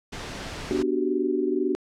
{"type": "noise", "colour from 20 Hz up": "pink", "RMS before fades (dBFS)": -35, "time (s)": [0.12, 0.83], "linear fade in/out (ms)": 10}
{"type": "chord", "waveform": "sine", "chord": "G major seventh", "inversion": "first", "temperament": "equal", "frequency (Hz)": [246.9, 293.7, 370, 392], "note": ["B3", "D4", "F#4", "G4"], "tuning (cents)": [0, 0, 0, 0], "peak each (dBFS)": [-30, -27, -25, -30], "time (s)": [0.71, 1.75], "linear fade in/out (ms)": 0}
{"effects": ["low-pass 6000 Hz 12 dB/octave"]}